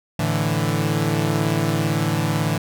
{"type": "chord", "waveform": "sawtooth", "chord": "A suspended fourth", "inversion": "none", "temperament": "equal", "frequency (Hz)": [110, 146.83, 164.81], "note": ["A2", "D3", "E3"], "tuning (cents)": [0, 0, 0], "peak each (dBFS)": [-20, -19, -19], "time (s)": [0.19, 2.58], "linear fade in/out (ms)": 5, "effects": []}